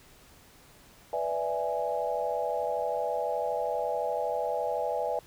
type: chord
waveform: sine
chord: E dominant seventh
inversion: second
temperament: equal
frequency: 493.9 / 587.3 / 659.3 / 830.6 Hz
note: B4 / D5 / E5 / G#5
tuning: 0 / 0 / 0 / 0 cents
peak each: -33 dBFS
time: 1.13-5.19 s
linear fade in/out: 2 ms
effects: pink hiss -56 dBFS RMS until 5.26 s